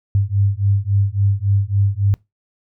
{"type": "beating tone pair", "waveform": "sine", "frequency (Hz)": [98, 101.6], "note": ["G2", "G#2"], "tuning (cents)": [0, -38], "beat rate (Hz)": 3.6, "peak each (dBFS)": -17, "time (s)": [0.15, 2.14], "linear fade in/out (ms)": 0, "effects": ["noise-tail reverb RT60 0.2 s tail -23 dB re dry"]}